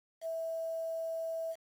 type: tone with quantisation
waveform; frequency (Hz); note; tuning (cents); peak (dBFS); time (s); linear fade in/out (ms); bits
sine; 654; E5; -14; -34; 0.21-1.56; 50; 9
effects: AAC 64 kbps